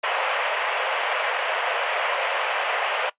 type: band-pass noise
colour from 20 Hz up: pink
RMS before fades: -25 dBFS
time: 0.03-3.1 s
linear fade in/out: 10 ms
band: 510 to 3100 Hz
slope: 48 dB/octave
effects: noise-tail reverb RT60 0.1 s tail -19 dB re dry + resampled to 8000 Hz